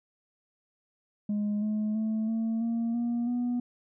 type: tone with pitch steps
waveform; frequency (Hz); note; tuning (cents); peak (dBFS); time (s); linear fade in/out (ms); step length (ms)
sine; 207.7 / 213.3 / 219 / 224.9 / 231 / 237.2 / 243.6; G#3 / G#3 / A3 / A3 / A#3 / A#3 / B3; 0 / +46 / -8 / +38 / -16 / +30 / -24; -24; 1.29-3.6; 5; 330
effects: tanh soft clip ceiling -25 dBFS